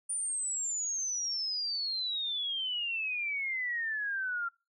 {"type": "exponential sweep", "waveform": "sine", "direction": "down", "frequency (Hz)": [9397, 1371], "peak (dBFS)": -31, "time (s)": [0.09, 4.49], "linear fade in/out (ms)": 10, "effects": ["noise-tail reverb RT60 0.3 s tail -26 dB re dry"]}